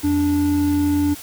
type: tone pair together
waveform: triangle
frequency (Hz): 86.7 / 291.6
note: F2 / D4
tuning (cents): -12 / -12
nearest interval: octave + major sixth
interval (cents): 2100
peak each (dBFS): -22 / -14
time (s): 0.03-1.15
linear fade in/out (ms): 20
effects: white hiss -37 dBFS RMS until 1.22 s